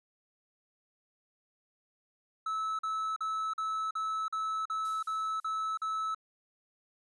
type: tone bursts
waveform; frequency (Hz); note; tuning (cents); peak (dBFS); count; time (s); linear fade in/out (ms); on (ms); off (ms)
triangle; 1303; E6; -20; -29; 10; 2.46-6.147; 5; 330; 43
type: noise with exponential decay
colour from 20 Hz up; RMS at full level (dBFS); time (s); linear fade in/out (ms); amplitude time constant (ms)
violet; -47; 4.85-6.05; 1; 260
effects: resampled to 24000 Hz

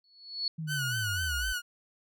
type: tone with exponential growth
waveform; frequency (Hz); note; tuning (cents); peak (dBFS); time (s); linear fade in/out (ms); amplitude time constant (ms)
sine; 4399; C#8; -14; -26; 0.04-0.48; 2; 95
type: linear sweep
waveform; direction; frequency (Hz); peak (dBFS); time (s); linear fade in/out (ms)
sine; down; 164.6 to 46.25; -33; 0.58-1.53; 10
type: tone with vibrato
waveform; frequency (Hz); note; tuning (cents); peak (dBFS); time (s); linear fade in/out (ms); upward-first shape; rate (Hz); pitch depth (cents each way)
sawtooth; 1480; F#6; 0; -27; 0.67-1.62; 50; sine; 4; 62
effects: none

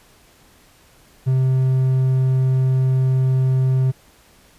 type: tone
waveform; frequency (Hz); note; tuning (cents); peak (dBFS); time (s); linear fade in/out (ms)
triangle; 130.6; C3; -3; -12; 1.26-3.92; 20
effects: pink hiss -52 dBFS RMS until 4.58 s + resampled to 32000 Hz

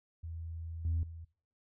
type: tone with level steps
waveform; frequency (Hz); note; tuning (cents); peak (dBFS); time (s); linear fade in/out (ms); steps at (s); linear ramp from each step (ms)
sine; 82.4; E2; 0; -39 / -28 / -44; 0.23-1.25; 10; 0.85 / 1.03; 2
effects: noise-tail reverb RT60 0.6 s tail -24 dB re dry + tanh soft clip ceiling -26 dBFS

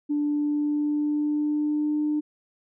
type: tone with pitch glide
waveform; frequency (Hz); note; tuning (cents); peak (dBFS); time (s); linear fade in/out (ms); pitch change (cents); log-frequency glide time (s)
sine; 293.7 to 300.4; D4 to D4; 0 to +39; -21; 0.09-2.21; 20; +39; 0.2-2.04
effects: tanh soft clip ceiling -17 dBFS

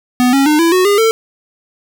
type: tone with pitch steps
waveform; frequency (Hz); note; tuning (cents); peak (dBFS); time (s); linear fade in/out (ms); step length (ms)
square; 248.7 / 274.4 / 302.7 / 333.9 / 368.3 / 406.4 / 448.3; B3 / C#4 / D#4 / E4 / F#4 / G#4 / A4; +12 / -17 / -48 / +22 / -8 / -38 / +32; -9; 0.2-1.11; 0; 130
effects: none

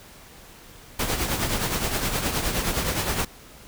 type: noise with tremolo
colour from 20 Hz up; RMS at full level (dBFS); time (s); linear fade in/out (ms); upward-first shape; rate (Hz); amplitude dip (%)
pink; -23; 0.99-3.25; 5; triangle; 9.6; 60
effects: pink hiss -47 dBFS RMS until 3.67 s

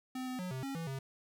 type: tone with pitch steps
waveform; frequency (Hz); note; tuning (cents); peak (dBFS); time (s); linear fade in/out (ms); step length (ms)
square; 256.8 / 254.5 / 182.2 / 130.6 / 272.8 / 165.4 / 134.7; C4 / C4 / F#3 / C3 / C#4 / E3 / C#3; -32 / -48 / -26 / -3 / -28 / +6 / -49; -38; 0.15-0.99; 5; 120
effects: none

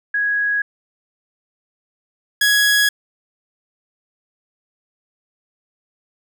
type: tone pair in turn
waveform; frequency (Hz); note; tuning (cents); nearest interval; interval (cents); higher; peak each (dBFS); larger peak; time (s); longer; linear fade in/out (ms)
sine / sawtooth; 1661.2 / 1669; G#6 / G#6; 0 / +8; unison; 8; second; -16 / -9; second; 0.14-0.62 / 2.41-2.89; neither; 5
effects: none

